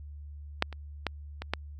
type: clicks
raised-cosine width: 0.3 ms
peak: -7 / -26 / -12 / -20 / -11 dBFS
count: 5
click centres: 0.624 / 0.727 / 1.067 / 1.42 / 1.536 s
effects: added 73 Hz sine -41 dBFS peak until 1.79 s